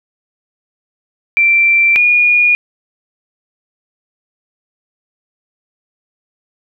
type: tone pair in turn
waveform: sine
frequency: 2350 / 2439 Hz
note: D7 / D#7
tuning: +1 / -35 cents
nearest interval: minor second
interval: 64 cents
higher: second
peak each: -7 dBFS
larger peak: neither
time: 1.37-1.96 / 1.96-2.55 s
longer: neither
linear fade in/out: 0 ms
effects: none